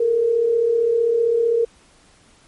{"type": "tone pair together", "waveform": "sine", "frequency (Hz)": [430.7, 466.2], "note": ["A4", "A#4"], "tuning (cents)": [-37, 0], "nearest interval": "minor second", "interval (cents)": 137, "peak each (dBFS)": [-24, -15], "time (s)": [0, 1.65], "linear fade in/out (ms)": 5, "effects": ["pink hiss -53 dBFS RMS until 2.47 s", "MP3 48 kbps"]}